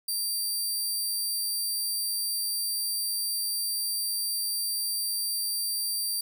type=tone; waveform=15% pulse; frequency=4699 Hz; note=D8; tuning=in tune; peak=-21 dBFS; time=0.08-6.21 s; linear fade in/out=5 ms; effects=none